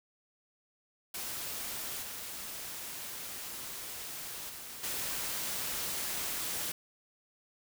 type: noise with level steps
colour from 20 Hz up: white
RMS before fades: -39 / -42 / -45 / -36 dBFS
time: 1.14-6.72 s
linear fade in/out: 5 ms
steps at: 2.02 / 4.49 / 4.83 s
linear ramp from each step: 10 ms
effects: none